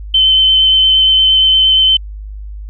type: tone with vibrato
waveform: sine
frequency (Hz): 3072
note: G7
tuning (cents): -36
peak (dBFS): -6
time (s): 0.14-1.97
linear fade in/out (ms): 5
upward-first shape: sine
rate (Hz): 8.6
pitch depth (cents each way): 10
effects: added 51 Hz sine -24 dBFS peak until 2.69 s